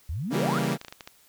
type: exponential sweep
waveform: sine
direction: up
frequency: 66.3 to 1527 Hz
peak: -28 dBFS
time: 0.09-0.59 s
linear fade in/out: 5 ms
type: chord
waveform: sawtooth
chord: C# diminished seventh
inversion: none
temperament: equal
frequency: 138.59 / 164.81 / 196 / 233.1 Hz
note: C#3 / E3 / G3 / Bb3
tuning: 0 / 0 / 0 / 0 cents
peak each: -26 dBFS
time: 0.3-0.78 s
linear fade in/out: 50 ms
type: clicks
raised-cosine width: 0.2 ms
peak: -22 dBFS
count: 8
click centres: 0.642 / 0.722 / 0.814 / 0.848 / 0.883 / 0.925 / 1.008 / 1.075 s
effects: white hiss -59 dBFS RMS until 1.28 s